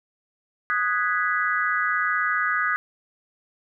sine chord, G# minor seventh, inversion second, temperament equal, 1244.5 / 1480 / 1661.2 / 1975.5 Hz, D#6 / F#6 / G#6 / B6, 0 / 0 / 0 / 0 cents, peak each -25 / -26 / -26 / -29 dBFS, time 0.7-2.76 s, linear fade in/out 0 ms, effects none

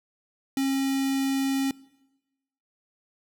square tone with notch filter, 270.6 Hz, C#4, 42 cents flat, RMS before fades -25 dBFS, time 0.57-1.71 s, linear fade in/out 2 ms, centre 1100 Hz, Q 0.94, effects noise-tail reverb RT60 1.0 s tail -22 dB re dry

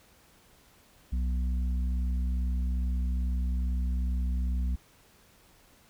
harmonic tone, 62.4 Hz, B1, 19 cents sharp, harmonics 1 / 3 / 4, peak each -26 / -40 / -45 dBFS, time 1.12-4.76 s, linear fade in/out 10 ms, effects pink hiss -60 dBFS RMS until 5.89 s

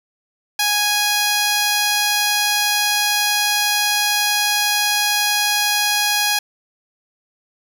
5% pulse tone with notch filter, 829 Hz, G#5, 3 cents flat, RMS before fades -18 dBFS, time 0.59-6.39 s, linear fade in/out 5 ms, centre 8200 Hz, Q 1.8, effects none

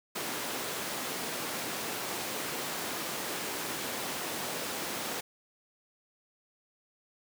pink high-pass noise, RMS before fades -36 dBFS, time 0.15-5.21 s, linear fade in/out 10 ms, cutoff 260 Hz, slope 12 dB/octave, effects none

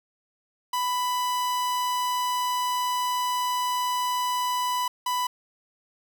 45% pulse tone pair in turn, 993 / 993 Hz, B5 / B5, +9 / +9 cents, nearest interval unison, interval 0 cents, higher neither, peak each -24 dBFS, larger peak neither, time 0.73-4.88 / 5.06-5.27 s, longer first, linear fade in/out 5 ms, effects none

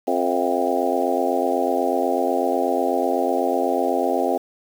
harmonic tone with a mistuned harmonic, 88.1 Hz, F2, 16 cents sharp, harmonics 3 / 4 / 5 / 6 / 7 / 8 / 9, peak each -26 / -26 / -26 / -26 / -26 / -26 / -26 dBFS, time 0.07-4.38 s, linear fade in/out 10 ms, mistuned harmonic 7, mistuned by +55 cents, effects 7-bit

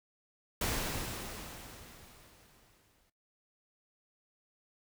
pink noise with exponential decay, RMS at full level -32 dBFS, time 0.61-3.1 s, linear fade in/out 5 ms, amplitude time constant 540 ms, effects noise-tail reverb RT60 0.2 s tail -20 dB re dry

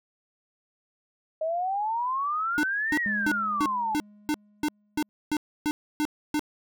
sine exponential two-way sweep, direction up then down, 622.3 to 1945 to 844 Hz, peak -25 dBFS, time 1.41-3.95 s, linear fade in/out 5 ms, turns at 2.99 s
square tone bursts, 300.8 Hz, D4, 42 cents sharp, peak -24 dBFS, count 12, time 2.58-6.394 s, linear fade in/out 0 ms, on 52 ms, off 290 ms
triangle tone with exponential decay, 207.7 Hz, G#3, in tune, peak -27 dBFS, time 3.06-5.09 s, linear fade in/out 0 ms, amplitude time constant 440 ms
effects none

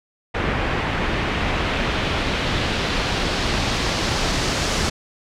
pink noise with low-pass filter sweep, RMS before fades -22 dBFS, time 0.34-4.9 s, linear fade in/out 10 ms, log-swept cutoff 2100 to 6200 Hz, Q 1.2, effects none

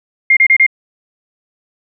sine tone bursts, 2119 Hz, C7, 21 cents sharp, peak -5 dBFS, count 4, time 0.3-0.665 s, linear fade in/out 5 ms, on 68 ms, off 31 ms, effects none

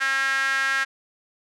sawtooth tone with high-pass filter, 269.6 Hz, C#4, 48 cents flat, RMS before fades -23 dBFS, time 0-0.85 s, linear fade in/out 20 ms, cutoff 1600 Hz, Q 5.7, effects low-pass 8000 Hz 12 dB/octave

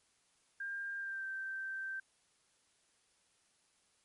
sine tone with pitch glide, 1600 to 1560.7 Hz, G6 to G6, +35 to -8 cents, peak -38 dBFS, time 0.6-2 s, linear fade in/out 5 ms, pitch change -43 cents, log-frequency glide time 0.97-1.26 s, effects white hiss -73 dBFS RMS until 4.04 s + MP3 48 kbps

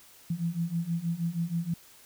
sine beating tone pair, 165.1 / 171.4 Hz, E3 / F3, +3 / -32 cents, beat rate 6.3 Hz, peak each -32 / -30 dBFS, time 0.3-1.74 s, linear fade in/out 5 ms, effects white hiss -55 dBFS RMS until 2.05 s

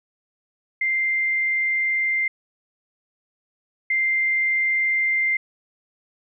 sine tone pair in turn, 2093 / 2093 Hz, C7 / C7, 0 / 0 cents, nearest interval unison, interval 0 cents, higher neither, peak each -19 / -18 dBFS, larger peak second, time 0.81-2.28 / 3.9-5.37 s, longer neither, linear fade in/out 5 ms, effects none

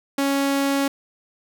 sawtooth tone, 277.2 Hz, C#4, in tune, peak -15 dBFS, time 0.18-0.88 s, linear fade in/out 5 ms, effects none

